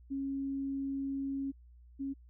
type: tone pair in turn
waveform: sine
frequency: 273.7 / 273.7 Hz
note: C#4 / C#4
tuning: -22 / -22 cents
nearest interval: unison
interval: 0 cents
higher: neither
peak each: -33 / -34 dBFS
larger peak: first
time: 0.1-1.52 / 1.99-2.14 s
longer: first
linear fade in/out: 20 ms
effects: added 60 Hz sine -54 dBFS peak until 2.29 s